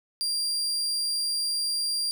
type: tone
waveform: 35% pulse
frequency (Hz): 4763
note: D8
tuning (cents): +24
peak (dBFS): -24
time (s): 0.21-2.11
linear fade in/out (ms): 0
effects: 11-bit